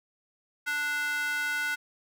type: tone with high-pass filter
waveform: square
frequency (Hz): 294.3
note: D4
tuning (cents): +4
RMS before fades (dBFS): -30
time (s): 0.66-1.76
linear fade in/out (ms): 20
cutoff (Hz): 1600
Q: 5.4
effects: none